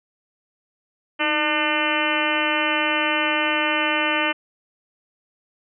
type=harmonic tone with a mistuned harmonic; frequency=300.3 Hz; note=D4; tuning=39 cents sharp; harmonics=1 / 2 / 3 / 4 / 5 / 6 / 7 / 8 / 9 / 10; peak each=-28 / -28 / -28 / -28 / -28 / -28 / -28 / -28 / -28 / -28 dBFS; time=1.19-4.33 s; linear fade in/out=20 ms; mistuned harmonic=1; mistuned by=+76 cents; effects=none